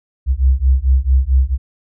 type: beating tone pair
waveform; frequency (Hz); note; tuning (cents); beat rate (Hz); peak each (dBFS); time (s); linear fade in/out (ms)
sine; 63.5 / 68; B1 / C#2; +49 / -33; 4.5; -13; 0.26-1.58; 50
effects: none